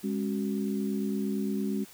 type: tone cluster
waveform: sine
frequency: 204.6 / 273.3 / 373 Hz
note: G#3 / C#4 / F#4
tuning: -26 / -24 / +14 cents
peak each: -29 / -34 / -36 dBFS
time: 0.03-1.85 s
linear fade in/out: 20 ms
effects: white hiss -52 dBFS RMS until 1.93 s